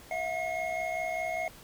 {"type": "tone cluster", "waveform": "triangle", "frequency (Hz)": [653, 718, 2159], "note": ["E5", "F5", "C#7"], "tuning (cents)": [-17, 48, -46], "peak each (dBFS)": [-32, -33, -34], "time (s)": [0.11, 1.48], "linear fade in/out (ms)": 2, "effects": ["pink hiss -52 dBFS RMS until 1.63 s"]}